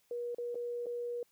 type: tone with dropouts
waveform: sine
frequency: 480 Hz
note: B4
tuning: 49 cents flat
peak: -35 dBFS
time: 0.11-1.23 s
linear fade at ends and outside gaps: 2 ms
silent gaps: 0.347-0.383 / 0.546-0.554 / 0.859-0.866 s
effects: white hiss -72 dBFS RMS until 1.31 s